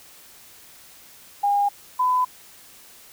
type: tone pair in turn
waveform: sine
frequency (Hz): 811 / 1005.1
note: G#5 / B5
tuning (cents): -41 / +30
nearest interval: major third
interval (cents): 371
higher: second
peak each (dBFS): -17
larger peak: neither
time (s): 1.43-1.69 / 1.99-2.25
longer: neither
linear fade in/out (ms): 10
effects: white hiss -48 dBFS RMS until 3.12 s